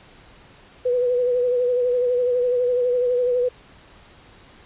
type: tone with vibrato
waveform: sine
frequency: 493.9 Hz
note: B4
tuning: in tune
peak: -17 dBFS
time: 0.85-3.49 s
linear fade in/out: 10 ms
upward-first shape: sine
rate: 12 Hz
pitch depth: 36 cents each way
effects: pink hiss -49 dBFS RMS until 4.65 s + resampled to 8000 Hz